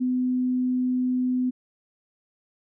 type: tone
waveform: sine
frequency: 252.5 Hz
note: B3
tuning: 39 cents sharp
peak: -21 dBFS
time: 0-1.51 s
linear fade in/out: 20 ms
effects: none